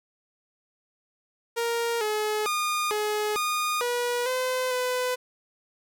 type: tone with pitch steps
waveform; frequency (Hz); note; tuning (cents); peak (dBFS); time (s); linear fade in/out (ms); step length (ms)
sawtooth; 467 / 426 / 1219 / 422.5 / 1225 / 484.6 / 511 / 502; A#4 / G#4 / D#6 / G#4 / D#6 / B4 / C5 / B4; +3 / +44 / -36 / +30 / -27 / -33 / -41 / +28; -21; 1.56-5.16; 20; 450
effects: none